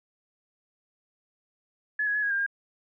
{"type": "tone with pitch steps", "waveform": "sine", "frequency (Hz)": [1708, 1666, 1700, 1651, 1597, 1615], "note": ["G#6", "G#6", "G#6", "G#6", "G6", "G#6"], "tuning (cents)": [48, 5, 40, -11, 32, -49], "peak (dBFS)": -24, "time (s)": [1.99, 2.464], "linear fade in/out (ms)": 5, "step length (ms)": 79, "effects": []}